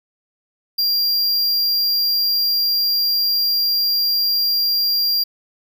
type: tone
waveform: square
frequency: 4767 Hz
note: D8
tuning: 25 cents sharp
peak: -16 dBFS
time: 0.78-5.24 s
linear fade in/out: 10 ms
effects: none